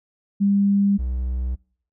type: tone pair in turn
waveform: sine / triangle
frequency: 200 / 62.8 Hz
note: G3 / B1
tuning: +35 / +30 cents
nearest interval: octave + minor sixth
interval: 2005 cents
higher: first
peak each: -15 / -20 dBFS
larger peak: first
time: 0.4-0.98 / 0.98-1.56 s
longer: neither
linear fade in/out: 20 ms
effects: noise-tail reverb RT60 0.6 s tail -26 dB re dry